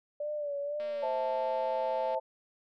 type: tone with vibrato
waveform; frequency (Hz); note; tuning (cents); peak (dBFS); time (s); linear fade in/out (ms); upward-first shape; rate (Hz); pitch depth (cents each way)
sine; 583; D5; -13; -32; 0.2-1.05; 5; sine; 2; 51
type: click train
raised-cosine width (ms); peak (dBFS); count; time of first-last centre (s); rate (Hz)
0.3; -35; 311; 0.8-2.148; 230
type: chord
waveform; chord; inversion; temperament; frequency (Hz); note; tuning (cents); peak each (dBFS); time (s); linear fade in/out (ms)
sine; A minor; first; equal with one note detuned; 523.3 / 647.6 / 880; C5 / E5 / A5; 0 / -31 / 0; -33; 1.02-2.2; 20
effects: none